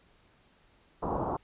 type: low-pass noise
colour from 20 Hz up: white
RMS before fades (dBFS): -32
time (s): 1.02-1.37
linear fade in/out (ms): 10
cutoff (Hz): 1100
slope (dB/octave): 48
effects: pink hiss -64 dBFS RMS until 1.43 s + resampled to 8000 Hz